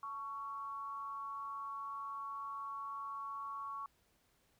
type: tone with amplitude modulation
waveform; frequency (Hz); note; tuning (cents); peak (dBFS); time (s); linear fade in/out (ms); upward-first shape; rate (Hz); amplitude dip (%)
sine; 1115; C#6; +10; -38; 0.03-3.86; 2; sine; 236; 60
effects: pink hiss -74 dBFS RMS until 4.59 s